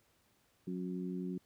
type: harmonic tone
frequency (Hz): 91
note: F#2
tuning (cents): -28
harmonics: 2 / 3 / 4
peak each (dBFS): -38 / -43 / -44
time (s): 0.67-1.38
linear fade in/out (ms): 5
effects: pink hiss -72 dBFS RMS until 1.45 s + high-pass 60 Hz 12 dB/octave